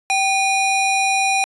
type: ring-modulated tone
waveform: square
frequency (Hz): 1613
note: G6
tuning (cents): +49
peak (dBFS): -13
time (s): 0.1-1.44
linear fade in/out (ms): 0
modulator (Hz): 838
effects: resampled to 24000 Hz